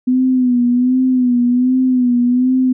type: tone with vibrato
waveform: sine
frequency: 250.3 Hz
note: B3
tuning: 23 cents sharp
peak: -10 dBFS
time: 0.07-2.73 s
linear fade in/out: 10 ms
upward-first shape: sine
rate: 1.3 Hz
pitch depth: 57 cents each way
effects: none